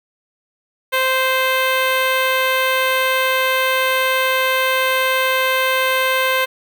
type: tone with notch filter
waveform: 10% pulse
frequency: 521 Hz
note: C5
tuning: 7 cents flat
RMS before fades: -17 dBFS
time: 0.92-6.46 s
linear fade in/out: 20 ms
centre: 7300 Hz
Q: 1.6
effects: none